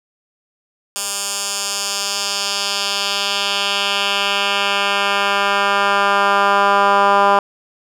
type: tone with band-pass filter sweep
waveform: 10% pulse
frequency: 200.1 Hz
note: G3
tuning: 36 cents sharp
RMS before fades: -17 dBFS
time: 0.96-7.39 s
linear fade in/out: 0 ms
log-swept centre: 8400 to 1000 Hz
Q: 1.4
effects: none